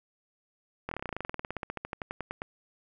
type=slowing click train; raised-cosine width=0.5 ms; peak=-19 dBFS; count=28; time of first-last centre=0.89-2.419 s; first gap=24 ms; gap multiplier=1.06; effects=none